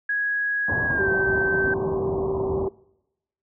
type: tone with pitch glide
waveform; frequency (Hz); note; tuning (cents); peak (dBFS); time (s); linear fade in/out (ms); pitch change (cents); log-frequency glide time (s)
sine; 1661.2 to 1550; G#6 to G6; 0 to -20; -21; 0.09-1.74; 5; -120; 0.86-1.11
type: low-pass noise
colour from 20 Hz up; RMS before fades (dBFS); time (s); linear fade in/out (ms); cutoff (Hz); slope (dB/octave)
pink; -28; 0.68-2.68; 2; 1100; 96
type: tone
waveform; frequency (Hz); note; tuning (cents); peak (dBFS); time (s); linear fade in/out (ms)
sine; 386.5; G4; -24; -23; 0.99-2.69; 5
effects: noise-tail reverb RT60 0.9 s tail -23 dB re dry + high-pass 80 Hz 12 dB/octave